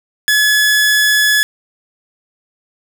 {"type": "tone", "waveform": "sawtooth", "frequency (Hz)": 1705, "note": "G#6", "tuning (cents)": 45, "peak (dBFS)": -6, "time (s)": [0.28, 1.43], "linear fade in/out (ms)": 0, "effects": []}